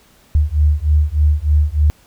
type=beating tone pair; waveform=sine; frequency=73.42 / 76.72 Hz; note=D2 / D#2; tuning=0 / -24 cents; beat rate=3.3 Hz; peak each=-14 dBFS; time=0.35-1.9 s; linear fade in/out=0 ms; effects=pink hiss -51 dBFS RMS until 2.06 s